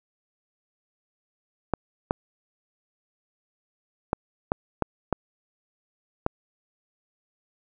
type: clicks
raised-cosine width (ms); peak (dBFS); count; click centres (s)
1; -8; 7; 1.737 / 2.109 / 4.131 / 4.519 / 4.823 / 5.127 / 6.264
effects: none